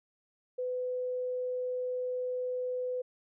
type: tone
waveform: sine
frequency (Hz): 502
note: B4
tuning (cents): +28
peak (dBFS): -31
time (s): 0.58-3.02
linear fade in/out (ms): 10
effects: none